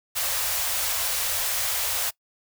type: band-stop noise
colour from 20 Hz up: white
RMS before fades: -26 dBFS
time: 0.15-2.11 s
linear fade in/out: 20 ms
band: 110 to 470 Hz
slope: 96 dB/octave
effects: noise-tail reverb RT60 0.1 s tail -22 dB re dry